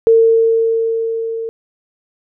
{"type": "tone with level ramp", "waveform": "sine", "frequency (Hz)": 453.5, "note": "A#4", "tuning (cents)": -48, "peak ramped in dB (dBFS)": [-5, -20], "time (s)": [0.07, 1.49], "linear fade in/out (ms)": 0, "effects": []}